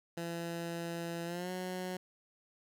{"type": "tone with pitch glide", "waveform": "15% pulse", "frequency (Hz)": [169.1, 183.34], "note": ["E3", "F#3"], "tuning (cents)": [44, -16], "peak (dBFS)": -31, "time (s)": [0.17, 1.97], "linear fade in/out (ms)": 5, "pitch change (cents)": 140, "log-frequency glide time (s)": [1.25, 1.51], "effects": []}